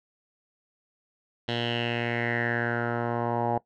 10% pulse tone with low-pass filter sweep, 118.4 Hz, A#2, 27 cents sharp, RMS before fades -28 dBFS, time 1.48-3.58 s, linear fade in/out 5 ms, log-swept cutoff 3500 to 840 Hz, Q 5.4, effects noise-tail reverb RT60 0.1 s tail -19 dB re dry

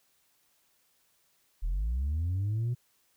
sine linear sweep, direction up, 36.47 to 124.4 Hz, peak -25 dBFS, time 1.62-2.75 s, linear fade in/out 20 ms, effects tanh soft clip ceiling -26 dBFS + white hiss -70 dBFS RMS until 3.16 s

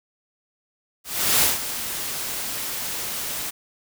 white noise with ADSR envelope, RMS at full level -17 dBFS, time 1.04-3.51 s, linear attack 370 ms, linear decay 170 ms, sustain -12 dB, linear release 18 ms, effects none

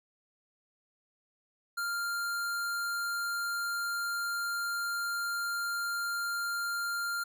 square tone, 1395 Hz, F6, 2 cents flat, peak -32 dBFS, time 1.77-7.24 s, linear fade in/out 10 ms, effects none

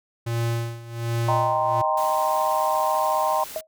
square tone with tremolo, 116.54 Hz, A#2, in tune, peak -22 dBFS, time 0.26-1.82 s, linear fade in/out 10 ms, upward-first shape sine, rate 1.3 Hz, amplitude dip 85%
sine chord, C minor seventh, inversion first, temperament equal, 622.3 / 784 / 932.3 / 1046.5 Hz, Eb5 / G5 / Bb5 / C6, 0 / 0 / 0 / 0 cents, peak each -25 dBFS, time 1.28-3.44 s, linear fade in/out 5 ms
white noise, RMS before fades -38 dBFS, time 1.97-3.61 s, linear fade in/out 5 ms
sine tone with exponential decay, 634 Hz, D#5, 32 cents sharp, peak -21 dBFS, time 3.56-3.67 s, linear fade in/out 1 ms, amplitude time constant 23 ms
effects none

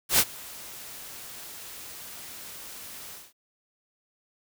white noise with ADSR envelope, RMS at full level -18 dBFS, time 0.09-3.33 s, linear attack 100 ms, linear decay 51 ms, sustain -24 dB, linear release 210 ms, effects none

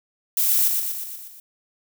violet noise with echo, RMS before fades -20 dBFS, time 0.37-0.68 s, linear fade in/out 2 ms, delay 120 ms, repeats 6, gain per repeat -4 dB, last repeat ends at 1.4 s, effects none

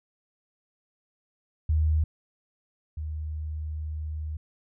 sine tone pair in turn, 77.78 / 77.11 Hz, D#2 / D#2, 0 / -15 cents, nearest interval unison, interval 15 cents, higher first, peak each -20 / -30 dBFS, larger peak first, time 1.69-2.04 / 2.97-4.37 s, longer second, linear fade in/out 5 ms, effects none

